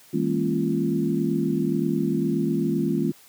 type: tone cluster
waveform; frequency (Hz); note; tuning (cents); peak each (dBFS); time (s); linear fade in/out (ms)
sine; 161.3 / 202.8 / 230.5 / 272.6 / 343.5; E3 / G#3 / A#3 / C#4 / F4; -37 / -41 / -19 / -29 / -29; -27; 0.13-3.12; 10
effects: white hiss -52 dBFS RMS until 3.28 s + high-pass 100 Hz 12 dB/octave